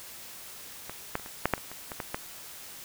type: clicks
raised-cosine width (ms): 0.5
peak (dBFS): -22 / -13 / -30 / -27 / -8 / -8 / -27 / -27 / -21 / -17 / -15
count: 11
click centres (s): 0.896 / 1.154 / 1.197 / 1.261 / 1.456 / 1.537 / 1.579 / 1.716 / 1.918 / 2.002 / 2.145
effects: white hiss -45 dBFS RMS until 2.84 s